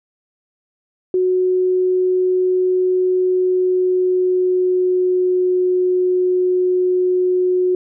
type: tone with pitch glide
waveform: sine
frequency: 368 to 364.8 Hz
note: F#4 to F#4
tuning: -9 to -24 cents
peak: -13 dBFS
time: 1.14-7.75 s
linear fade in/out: 2 ms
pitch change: -15 cents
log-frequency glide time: 3.17-5.59 s
effects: none